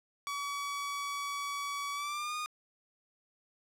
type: tone with pitch glide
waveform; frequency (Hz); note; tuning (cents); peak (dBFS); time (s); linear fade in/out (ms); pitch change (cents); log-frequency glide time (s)
sawtooth; 1137 to 1225.7; C#6 to D#6; +44 to -26; -31; 0.27-2.46; 0; +130; 1.93-2.35
effects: low-pass 10000 Hz 12 dB/octave + 10-bit